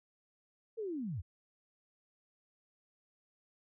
sine linear sweep, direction down, 466.2 to 69.3 Hz, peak -36 dBFS, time 0.77-1.22 s, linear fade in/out 20 ms, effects none

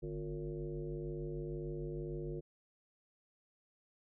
sine tone with frequency modulation, 251.7 Hz, B3, 33 cents sharp, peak -38 dBFS, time 0.02-2.41 s, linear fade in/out 20 ms, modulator 102 Hz, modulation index 2.1, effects none

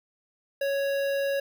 square tone with notch filter, 555 Hz, C#5, 2 cents sharp, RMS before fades -27 dBFS, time 0.61-1.4 s, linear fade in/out 5 ms, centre 7700 Hz, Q 0.71, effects none

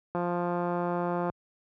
click train, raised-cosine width 1 ms, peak -17 dBFS, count 202, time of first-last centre 0.15-1.299 s, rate 175 Hz, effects high-pass 80 Hz 12 dB/octave

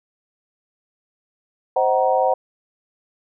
sine chord, C half-diminished seventh, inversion none, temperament just, 523.3 / 627.9 / 753.5 / 941.9 Hz, C5 / Eb5 / Gb5 / Bb5, 0 / +16 / +31 / +18 cents, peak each -19 / -23 / -19 / -23 dBFS, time 1.76-2.34 s, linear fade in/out 5 ms, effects none

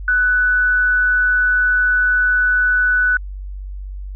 sine tone with amplitude modulation, 1489 Hz, F#6, 11 cents sharp, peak -11 dBFS, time 0.08-3.17 s, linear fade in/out 2 ms, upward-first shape sine, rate 204 Hz, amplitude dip 25%, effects added 48 Hz sine -26 dBFS peak until 4.15 s

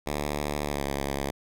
5% pulse tone with pitch glide, 73.42 to 69.66 Hz, D2 to C#2, 0 to +9 cents, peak -17 dBFS, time 0.06-1.31 s, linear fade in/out 10 ms, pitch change -91 cents, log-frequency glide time 0.66-0.83 s, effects none

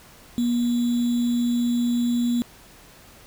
sine tone with sample-and-hold, 239.8 Hz, A#3, 49 cents sharp, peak -19 dBFS, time 0.38-2.42 s, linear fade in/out 0 ms, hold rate 3675 Hz, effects pink hiss -49 dBFS RMS until 3.26 s

